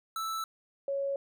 square / sine tone pair in turn, 1318.5 / 554.4 Hz, E6 / C#5, 0 / 0 cents, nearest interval octave + minor third, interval 1500 cents, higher first, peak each -33 / -29 dBFS, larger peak second, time 0.16-0.44 / 0.88-1.16 s, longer neither, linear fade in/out 2 ms, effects none

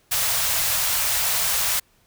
white band-stop noise, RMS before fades -22 dBFS, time 0.11-1.8 s, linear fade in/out 10 ms, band 140 to 560 Hz, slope 24 dB/octave, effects pink hiss -61 dBFS RMS until 2.06 s

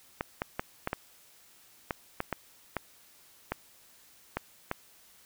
clicks, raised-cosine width 0.5 ms, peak -15 dBFS, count 12, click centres 0.209 / 0.419 / 0.595 / 0.874 / 0.931 / 1.908 / 2.204 / 2.327 / 2.767 / 3.52 / 4.37 / 4.714 s, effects white hiss -59 dBFS RMS until 5.25 s

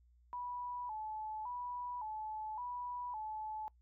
sine tone with vibrato, 920 Hz, A#5, 23 cents flat, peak -40 dBFS, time 0.33-3.68 s, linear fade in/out 0 ms, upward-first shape square, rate 0.89 Hz, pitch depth 110 cents each way, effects noise-tail reverb RT60 0.1 s tail -23 dB re dry + added 60 Hz sine -64 dBFS peak until 3.81 s

